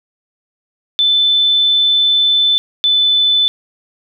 sine tone pair in turn, 3520 / 3507 Hz, A7 / A7, 0 / -6 cents, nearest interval unison, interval 6 cents, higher first, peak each -9 dBFS, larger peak neither, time 0.99-2.58 / 2.84-3.48 s, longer first, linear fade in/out 0 ms, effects none

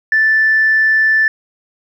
sine tone, 1760 Hz, A6, in tune, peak -8 dBFS, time 0.12-1.28 s, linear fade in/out 2 ms, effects tanh soft clip ceiling -4 dBFS + 8-bit

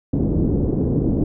white low-pass noise, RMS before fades -19 dBFS, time 0.13-1.24 s, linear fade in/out 5 ms, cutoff 350 Hz, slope 24 dB/octave, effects none

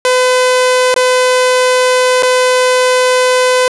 sawtooth tone with dropouts, 506 Hz, B4, 42 cents sharp, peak -4 dBFS, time 0.05-3.68 s, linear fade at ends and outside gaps 1 ms, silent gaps 0.942-0.962 / 2.225-2.231 s, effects resampled to 24000 Hz + 7-bit

